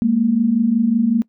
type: tone pair together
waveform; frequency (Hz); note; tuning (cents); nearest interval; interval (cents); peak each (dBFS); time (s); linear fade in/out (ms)
sine; 207.7 / 233.1; G#3 / A#3; 0 / 0; major second; 200; -19 / -14; 0.02-1.22; 0
effects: noise-tail reverb RT60 0.1 s tail -22 dB re dry